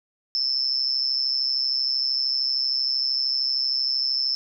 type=tone with amplitude modulation; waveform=sine; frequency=5280 Hz; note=E8; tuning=2 cents sharp; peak=-17 dBFS; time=0.35-4.35 s; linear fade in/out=0 ms; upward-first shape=sine; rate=133 Hz; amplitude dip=95%; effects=none